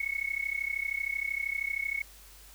sine tone with amplitude modulation, 2202 Hz, C#7, 12 cents flat, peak -26 dBFS, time 0-2.02 s, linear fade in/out 5 ms, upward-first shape sine, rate 32.9 Hz, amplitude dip 90%, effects added 50 Hz sine -54 dBFS peak until 2.54 s + white hiss -54 dBFS RMS until 2.54 s

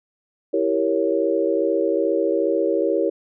sine chord, E diminished seventh, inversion none, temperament equal, 329.6 / 392 / 466.2 / 554.4 Hz, E4 / G4 / Bb4 / Db5, 0 / 0 / 0 / 0 cents, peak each -23 dBFS, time 0.53-3.1 s, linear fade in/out 10 ms, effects none

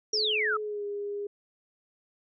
sine tone with pitch glide, 428 to 408 Hz, A4 to G#4, -48 to -31 cents, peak -31 dBFS, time 0.13-1.27 s, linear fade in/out 5 ms, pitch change -83 cents, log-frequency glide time 0.58-0.85 s
sine exponential sweep, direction down, 5800 to 1236 Hz, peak -25 dBFS, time 0.13-0.57 s, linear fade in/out 5 ms
effects none

